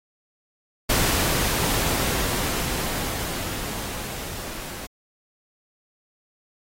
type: noise with level ramp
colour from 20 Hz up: pink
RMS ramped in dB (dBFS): -20 to -36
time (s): 0.89-4.87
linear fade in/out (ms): 10
effects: AAC 48 kbps